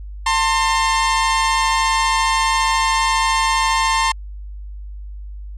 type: tone pair together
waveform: sawtooth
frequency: 901 / 1053.6 Hz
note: A5 / C6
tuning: +41 / +12 cents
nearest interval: minor third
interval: 271 cents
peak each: -14 dBFS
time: 0.26-4.12 s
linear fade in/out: 5 ms
effects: added 50 Hz sine -29 dBFS peak until 5.57 s + resampled to 22050 Hz